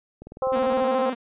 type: click train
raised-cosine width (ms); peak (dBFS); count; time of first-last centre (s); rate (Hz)
2; -27; 13; 0.22-0.823; 19.9
type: harmonic tone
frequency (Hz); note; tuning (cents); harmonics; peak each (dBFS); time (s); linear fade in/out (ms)
261.6; C4; 0; 2 / 3 / 4 / 5; -22 / -29 / -31 / -36; 0.42-1.1; 5
type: tone with vibrato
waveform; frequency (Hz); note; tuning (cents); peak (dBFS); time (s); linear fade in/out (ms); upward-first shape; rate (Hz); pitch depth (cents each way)
sawtooth; 246.9; B3; 0; -23; 0.52-1.15; 20; square; 14; 88
effects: resampled to 8000 Hz